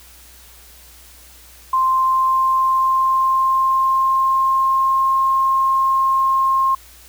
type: tone with pitch glide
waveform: sine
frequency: 1046.5 to 1066.6 Hz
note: C6 to C6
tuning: 0 to +33 cents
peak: -13 dBFS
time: 1.73-6.75 s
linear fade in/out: 5 ms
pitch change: +33 cents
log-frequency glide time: 1.84-5.12 s
effects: added 60 Hz sine -47 dBFS peak until 7.08 s + white hiss -45 dBFS RMS until 7.08 s